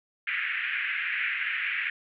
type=band-pass noise; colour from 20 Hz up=pink; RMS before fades=-30 dBFS; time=0.27-1.9 s; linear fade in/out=5 ms; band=1600 to 2600 Hz; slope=48 dB/octave; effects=none